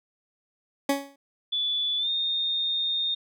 20% pulse tone with exponential decay, 278.6 Hz, C#4, 9 cents sharp, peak -14 dBFS, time 0.89-1.16 s, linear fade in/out 5 ms, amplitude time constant 58 ms
sine tone with pitch glide, 3459 to 3665 Hz, A7 to A#7, -30 to -30 cents, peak -24 dBFS, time 1.52-3.15 s, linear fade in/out 10 ms, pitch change +100 cents, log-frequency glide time 1.98-2.09 s
effects none

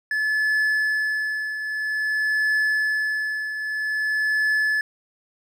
triangle tone with tremolo, 1725 Hz, A6, 35 cents flat, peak -16 dBFS, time 0.11-4.81 s, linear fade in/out 2 ms, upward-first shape triangle, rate 0.51 Hz, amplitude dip 65%, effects none

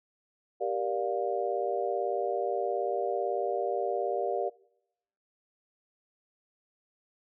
sine chord, G minor seventh, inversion none, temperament just, 392 / 470.4 / 588 / 705.6 Hz, G4 / Bb4 / D5 / F5, 0 / +16 / +2 / +18 cents, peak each -33 dBFS, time 0.6-4.5 s, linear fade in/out 20 ms, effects noise-tail reverb RT60 0.8 s tail -23 dB re dry

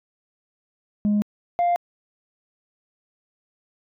sine tone pair in turn, 207.7 / 698.6 Hz, G#3 / F5, 0 / 0 cents, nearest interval octave + major sixth, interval 2100 cents, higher second, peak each -15 dBFS, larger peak neither, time 1.05-1.22 / 1.59-1.76 s, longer neither, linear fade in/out 0 ms, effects tanh soft clip ceiling -16 dBFS

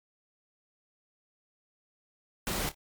pink noise with echo, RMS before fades -32 dBFS, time 2.47-2.69 s, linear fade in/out 0 ms, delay 27 ms, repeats 2, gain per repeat -13 dB, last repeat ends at 2.744 s, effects MP3 96 kbps

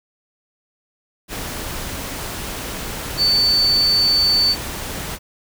sine tone in noise, 4500 Hz, C#8, 25 cents sharp, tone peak -13 dBFS, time 3.17-4.56 s, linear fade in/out 50 ms, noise pink, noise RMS -28 dBFS, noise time 1.28-5.19 s, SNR +12 dB, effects none

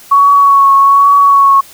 sine tone with vibrato, 1115 Hz, C#6, 10 cents sharp, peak -3 dBFS, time 0.11-1.61 s, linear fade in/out 10 ms, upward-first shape triangle, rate 1.2 Hz, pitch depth 26 cents each way, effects white hiss -37 dBFS RMS until 1.73 s

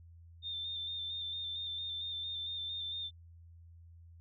sine tone with vibrato, 3600 Hz, A7, 39 cents sharp, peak -37 dBFS, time 0.42-3.11 s, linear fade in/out 50 ms, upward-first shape square, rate 4.4 Hz, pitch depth 23 cents each way, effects added 84 Hz sine -53 dBFS peak until 4.2 s

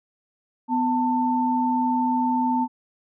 sine tone pair together, 250.2 / 891.6 Hz, B3 / A5, +23 / +23 cents, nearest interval octave + minor seventh, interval 2200 cents, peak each -22 dBFS, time 0.68-2.68 s, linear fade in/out 50 ms, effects none

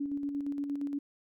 sine tone with tremolo, 284.1 Hz, C#4, 43 cents sharp, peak -30 dBFS, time 0-0.99 s, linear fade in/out 10 ms, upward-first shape square, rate 8.6 Hz, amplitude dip 40%, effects none

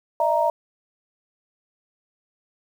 sine tone cluster, 606 / 663 / 934 Hz, D#5 / E5 / A#5, -46 / +10 / +3 cents, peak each -23 / -22 / -21 dBFS, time 0.2-0.5 s, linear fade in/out 2 ms, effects 8-bit

